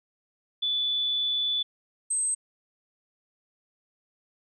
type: tone pair in turn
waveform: sine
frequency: 3472 / 8258 Hz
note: A7 / C9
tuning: -24 / -24 cents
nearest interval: octave + minor third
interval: 1500 cents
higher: second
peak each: -24 dBFS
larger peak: neither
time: 0.62-1.63 / 2.1-2.35 s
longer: first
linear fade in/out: 10 ms
effects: none